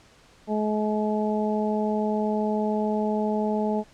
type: harmonic tone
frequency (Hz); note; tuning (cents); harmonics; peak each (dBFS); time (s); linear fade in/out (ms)
212.9; G#3; +43; 1 / 2 / 3 / 4; -25 / -28 / -30 / -31; 0.47-3.84; 50
effects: pink hiss -55 dBFS RMS until 3.93 s + low-pass 7000 Hz 12 dB/octave